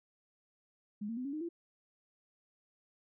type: tone with pitch steps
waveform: sine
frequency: 207.7 / 229.1 / 252.8 / 278.9 / 307.6 / 339.4 Hz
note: G#3 / A#3 / B3 / C#4 / D#4 / F4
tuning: 0 / -30 / +41 / +11 / -20 / -49 cents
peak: -36 dBFS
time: 1.01-1.49 s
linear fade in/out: 10 ms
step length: 80 ms
effects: none